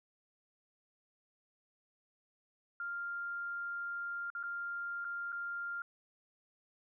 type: tone with dropouts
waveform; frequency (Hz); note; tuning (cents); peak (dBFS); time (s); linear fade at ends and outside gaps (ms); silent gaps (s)
sine; 1396.9; F6; 0; -37; 2.8-5.82; 2; 4.302-4.35 / 4.43-4.436 / 5.045-5.049 / 5.321-5.326
effects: none